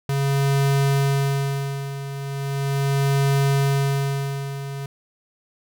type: tone with tremolo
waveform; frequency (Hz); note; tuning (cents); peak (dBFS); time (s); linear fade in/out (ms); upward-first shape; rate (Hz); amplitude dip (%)
square; 138.59; C#3; 0; -17; 0.09-4.86; 2; sine; 0.38; 75
effects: none